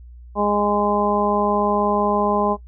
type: harmonic tone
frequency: 206.1 Hz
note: G#3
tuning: 13 cents flat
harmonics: 1 / 2 / 3 / 4 / 5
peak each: -23 / -23 / -23 / -23 / -23 dBFS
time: 0.35-2.57 s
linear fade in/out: 50 ms
effects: noise-tail reverb RT60 0.1 s tail -17 dB re dry + added 60 Hz sine -38 dBFS peak until 2.67 s